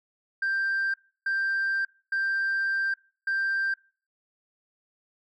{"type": "tone bursts at uneven times", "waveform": "sine", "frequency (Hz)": 1577, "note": "G6", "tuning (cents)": 10, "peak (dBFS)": -22, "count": 4, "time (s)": [[0.42, 0.94], [1.26, 1.85], [2.12, 2.94], [3.27, 3.74]], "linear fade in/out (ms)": 5, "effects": ["noise-tail reverb RT60 0.4 s tail -24 dB re dry", "tanh soft clip ceiling -22 dBFS"]}